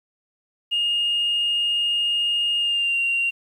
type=tone with pitch glide; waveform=sine; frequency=2843 to 2764 Hz; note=F7 to F7; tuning=+30 to -19 cents; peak=-18 dBFS; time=0.71-3.31 s; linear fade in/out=20 ms; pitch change=-49 cents; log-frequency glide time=2.58-2.99 s; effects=tanh soft clip ceiling -15 dBFS + 9-bit